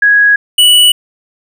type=tone pair in turn; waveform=sine / square; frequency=1661.2 / 2950 Hz; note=G#6 / F#7; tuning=0 / -6 cents; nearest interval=minor seventh; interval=994 cents; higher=second; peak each=-4 dBFS; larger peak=neither; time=0.02-0.36 / 0.58-0.92 s; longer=neither; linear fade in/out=5 ms; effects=none